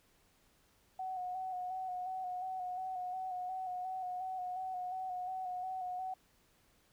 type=tone with vibrato; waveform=sine; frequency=739 Hz; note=F#5; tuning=2 cents flat; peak=-37 dBFS; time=0.99-6.14 s; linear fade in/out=5 ms; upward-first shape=square; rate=2.8 Hz; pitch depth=28 cents each way; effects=pink hiss -70 dBFS RMS until 6.92 s